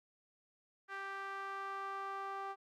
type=tone with band-pass filter sweep; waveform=sawtooth; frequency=392 Hz; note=G4; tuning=in tune; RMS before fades=-43 dBFS; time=0.88-2.56 s; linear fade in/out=50 ms; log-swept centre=1500 to 1000 Hz; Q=3; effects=Opus 48 kbps